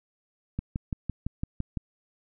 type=click train; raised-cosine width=5 ms; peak=-17 dBFS; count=8; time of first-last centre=0.59-1.772 s; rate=5.92 Hz; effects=none